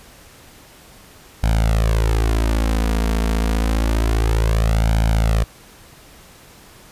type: tone with flanger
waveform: sawtooth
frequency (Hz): 55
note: A1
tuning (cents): 0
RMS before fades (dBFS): -17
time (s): 1.43-5.44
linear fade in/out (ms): 5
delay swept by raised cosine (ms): 1.3 to 4.4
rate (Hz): 0.28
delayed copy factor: +0.9
effects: pink hiss -45 dBFS RMS until 6.91 s + resampled to 32000 Hz